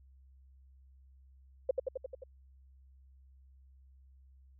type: tone with echo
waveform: sine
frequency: 522 Hz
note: C5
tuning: 4 cents flat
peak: -24 dBFS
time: 1.69-1.71 s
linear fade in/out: 5 ms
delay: 88 ms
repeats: 6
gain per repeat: -3 dB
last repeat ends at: 2.238 s
effects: added 66 Hz sine -57 dBFS peak until 4.59 s